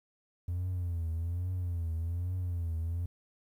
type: tone with vibrato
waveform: triangle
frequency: 86.4 Hz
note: F2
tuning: 18 cents flat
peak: -28 dBFS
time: 0.48-3.06 s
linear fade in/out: 5 ms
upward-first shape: triangle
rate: 1.2 Hz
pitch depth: 120 cents each way
effects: tanh soft clip ceiling -26 dBFS + 11-bit